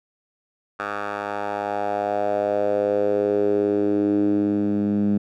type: tone with band-pass filter sweep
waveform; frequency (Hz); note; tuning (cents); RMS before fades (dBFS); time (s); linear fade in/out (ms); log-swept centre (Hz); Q
10% pulse; 102.5; G#2; -22; -22; 0.79-5.18; 10; 1200 to 210; 3.7
effects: none